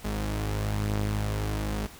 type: tone pair together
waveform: sawtooth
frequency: 51.83 / 104.2 Hz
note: G#1 / G#2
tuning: -3 / +6 cents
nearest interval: octave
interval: 1209 cents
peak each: -26 dBFS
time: 0.04-1.87 s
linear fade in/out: 10 ms
effects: pink hiss -48 dBFS RMS until 1.99 s